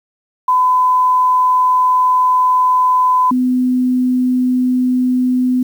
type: tone pair in turn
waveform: sine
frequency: 1009 / 252.2 Hz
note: B5 / B3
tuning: +37 / +36 cents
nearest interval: 2 octaves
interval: 2401 cents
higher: first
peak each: -9 / -11 dBFS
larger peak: first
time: 0.48-3.31 / 3.31-5.63 s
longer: first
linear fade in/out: 5 ms
effects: 7-bit